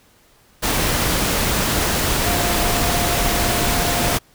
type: tone in noise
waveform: sine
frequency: 700 Hz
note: F5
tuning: 4 cents sharp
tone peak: -25 dBFS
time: 2.25-4.16 s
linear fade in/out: 20 ms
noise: pink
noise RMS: -19 dBFS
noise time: 0.62-4.19 s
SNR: -9 dB
effects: pink hiss -54 dBFS RMS until 4.34 s